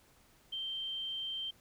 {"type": "tone", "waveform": "sine", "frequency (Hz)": 3136, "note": "G7", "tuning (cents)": 0, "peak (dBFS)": -36, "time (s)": [0.52, 1.51], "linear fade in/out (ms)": 10, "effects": ["pink hiss -65 dBFS RMS until 1.6 s"]}